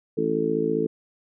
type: harmonic tone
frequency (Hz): 55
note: A1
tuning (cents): 0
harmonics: 3 / 4 / 5 / 6 / 7 / 8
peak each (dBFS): -32 / -31 / -29 / -28 / -33 / -24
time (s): 0.17-0.87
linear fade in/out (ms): 10
effects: none